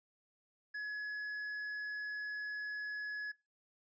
sine tone with tanh clipping, 1692 Hz, G#6, 32 cents sharp, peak -40 dBFS, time 0.74-3.32 s, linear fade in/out 10 ms, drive 6 dB, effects noise-tail reverb RT60 0.3 s tail -24 dB re dry + resampled to 16000 Hz

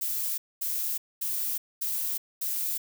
violet noise bursts, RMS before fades -30 dBFS, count 5, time 0.01-2.78 s, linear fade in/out 10 ms, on 370 ms, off 230 ms, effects none

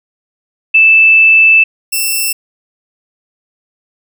sine / 5% pulse tone pair in turn, 2637 / 2675 Hz, E7 / E7, 0 / +25 cents, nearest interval unison, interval 25 cents, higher second, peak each -3 dBFS, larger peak neither, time 0.74-1.64 / 1.92-2.33 s, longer first, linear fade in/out 10 ms, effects none

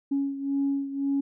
sine beating tone pair, 277.2 / 279.1 Hz, C#4 / C#4, 0 / +12 cents, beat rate 1.9 Hz, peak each -25 / -30 dBFS, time 0.11-1.21 s, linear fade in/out 10 ms, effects tanh soft clip ceiling -18 dBFS

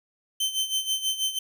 sawtooth tone with tremolo, 3088 Hz, G7, 27 cents flat, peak -19 dBFS, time 0.4-1.39 s, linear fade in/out 5 ms, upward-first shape sine, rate 6.2 Hz, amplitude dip 75%, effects none

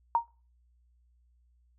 sine tone with exponential decay, 932.3 Hz, A#5, in tune, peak -18 dBFS, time 0.15-0.28 s, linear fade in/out 1 ms, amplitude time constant 27 ms, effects noise-tail reverb RT60 0.4 s tail -25 dB re dry + added 60 Hz sine -63 dBFS peak until 1.78 s

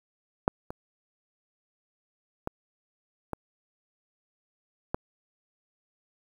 clicks, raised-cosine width 1 ms, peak -7 / -22 / -16 / -17 / -13 dBFS, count 5, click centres 0.479 / 0.705 / 2.474 / 3.333 / 4.945 s, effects 8-bit

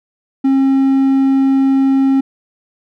triangle tone, 269.4 Hz, C#4, 49 cents flat, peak -7 dBFS, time 0.44-2.21 s, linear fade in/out 10 ms, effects none

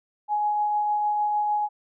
sine tone with tremolo, 837 Hz, G#5, 13 cents sharp, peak -20 dBFS, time 0.28-1.69 s, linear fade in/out 50 ms, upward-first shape triangle, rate 6.6 Hz, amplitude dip 25%, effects none

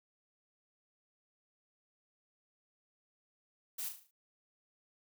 blue noise with echo, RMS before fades -40 dBFS, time 3.78-3.89 s, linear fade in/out 10 ms, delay 37 ms, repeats 6, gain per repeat -6 dB, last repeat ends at 4.112 s, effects none

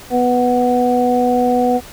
harmonic tone, 246.9 Hz, B3, in tune, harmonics 1 / 2 / 3, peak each -16 / -16 / -16 dBFS, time 0.1-1.81 s, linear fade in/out 50 ms, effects pink hiss -37 dBFS RMS until 1.92 s

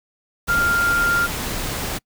sine tone in noise, 1396.9 Hz, F6, in tune, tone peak -16 dBFS, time 0.48-1.27 s, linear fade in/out 20 ms, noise pink, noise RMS -26 dBFS, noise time 0.47-1.99 s, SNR +7 dB, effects noise-tail reverb RT60 0.1 s tail -26 dB re dry

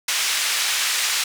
pink band-pass noise, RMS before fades -22 dBFS, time 0.08-1.24 s, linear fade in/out 5 ms, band 2000 to 9200 Hz, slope 12 dB/octave, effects none

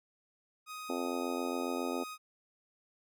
sawtooth tone, 1251 Hz, D#6, 9 cents sharp, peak -38 dBFS, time 0.66-2.18 s, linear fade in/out 50 ms
harmonic tone, 87.31 Hz, F2, in tune, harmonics 3 / 4 / 5 / 6 / 7 / 8 / 9 / 10, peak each -37 / -39 / -41 / -43 / -44 / -45 / -46 / -47 dBFS, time 0.89-2.04 s, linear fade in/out 10 ms
effects none

